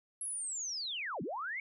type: linear two-way sweep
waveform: sine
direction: down then up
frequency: 11100 to 138.59 to 2245 Hz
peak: -36 dBFS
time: 0.21-1.6 s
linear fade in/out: 2 ms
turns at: 1.22 s
effects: none